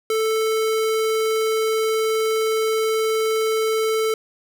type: tone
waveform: square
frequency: 440.5 Hz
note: A4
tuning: 2 cents sharp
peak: -19 dBFS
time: 0.1-4.14 s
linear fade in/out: 2 ms
effects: none